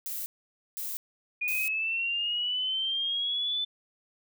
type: noise bursts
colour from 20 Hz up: violet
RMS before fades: -35 dBFS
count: 3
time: 0.06-1.68 s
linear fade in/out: 0 ms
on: 200 ms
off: 510 ms
type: linear sweep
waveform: sine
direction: up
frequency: 2438 to 3520 Hz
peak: -27 dBFS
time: 1.41-3.65 s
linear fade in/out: 10 ms
effects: none